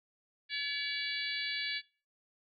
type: harmonic tone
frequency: 570 Hz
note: C#5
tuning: 48 cents sharp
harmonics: 3 / 4 / 5 / 6 / 7 / 8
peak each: -39 / -39 / -44 / -41 / -41 / -43 dBFS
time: 0.49-1.82 s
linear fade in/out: 50 ms
effects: noise-tail reverb RT60 0.4 s tail -22 dB re dry